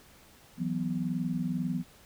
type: chord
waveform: sine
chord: E suspended second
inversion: none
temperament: equal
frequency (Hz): 164.81 / 185 / 246.9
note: E3 / F#3 / B3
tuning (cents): 0 / 0 / 0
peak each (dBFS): -33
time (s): 0.57-1.84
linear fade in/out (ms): 50
effects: pink hiss -57 dBFS RMS until 2.05 s